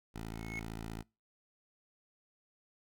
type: tone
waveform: 10% pulse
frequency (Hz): 55.4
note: A1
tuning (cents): +13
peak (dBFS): -33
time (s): 0.14-1.03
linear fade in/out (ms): 20
type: tone with exponential growth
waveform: triangle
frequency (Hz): 2185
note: C#7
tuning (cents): -26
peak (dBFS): -34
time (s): 0.3-0.59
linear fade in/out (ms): 0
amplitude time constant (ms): 63
effects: noise-tail reverb RT60 0.3 s tail -26 dB re dry